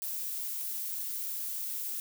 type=noise; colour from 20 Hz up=violet; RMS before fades=-36 dBFS; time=0.02-2 s; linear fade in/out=0 ms; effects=none